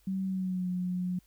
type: tone with pitch glide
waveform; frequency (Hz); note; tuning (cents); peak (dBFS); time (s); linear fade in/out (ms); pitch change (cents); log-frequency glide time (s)
sine; 190.8 to 180.82; G3 to F#3; -47 to -40; -29; 0.07-1.19; 5; -93; 0.25-0.68
effects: added 50 Hz sine -64 dBFS peak until 1.26 s + white hiss -68 dBFS RMS until 1.26 s